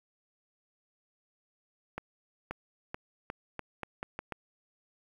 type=accelerating click train; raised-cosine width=0.5 ms; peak=-21 dBFS; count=9; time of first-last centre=1.98-4.323 s; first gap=530 ms; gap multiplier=0.82; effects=9-bit